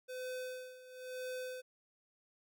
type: tone with tremolo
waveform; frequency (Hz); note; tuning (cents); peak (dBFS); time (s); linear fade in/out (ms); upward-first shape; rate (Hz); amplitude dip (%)
square; 508; B4; +49; -40; 0.08-1.62; 20; sine; 1; 80
effects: none